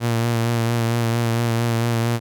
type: tone with vibrato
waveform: sawtooth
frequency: 116.54 Hz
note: A#2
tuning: in tune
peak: -14 dBFS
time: 0-2.2 s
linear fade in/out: 50 ms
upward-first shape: sine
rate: 4.4 Hz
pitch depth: 29 cents each way
effects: none